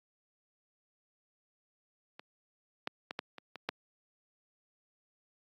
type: clicks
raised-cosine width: 0.3 ms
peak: -30 / -17 / -21 / -18 / -29 / -27 / -15 dBFS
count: 7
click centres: 2.195 / 2.874 / 3.109 / 3.191 / 3.383 / 3.557 / 3.69 s
effects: high-pass 200 Hz 12 dB/octave + AAC 32 kbps